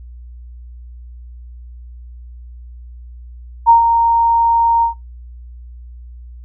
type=tone with ADSR envelope; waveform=sine; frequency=927 Hz; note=A#5; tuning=10 cents flat; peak=-3 dBFS; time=3.66-4.94 s; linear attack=32 ms; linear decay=120 ms; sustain=-7 dB; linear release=110 ms; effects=noise-tail reverb RT60 0.2 s tail -24 dB re dry + added 60 Hz sine -32 dBFS peak until 6.44 s